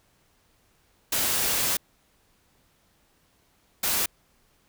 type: noise bursts at uneven times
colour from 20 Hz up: white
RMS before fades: -25 dBFS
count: 2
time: 1.12-1.77 / 3.83-4.06 s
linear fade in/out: 5 ms
effects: pink hiss -65 dBFS RMS until 4.68 s